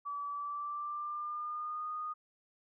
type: tone with pitch glide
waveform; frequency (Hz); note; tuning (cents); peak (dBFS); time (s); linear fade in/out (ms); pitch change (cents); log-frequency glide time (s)
sine; 1150 to 1232.5; D6 to D#6; -37 to -17; -36; 0.05-2.14; 20; +120; 0.29-1.88
effects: none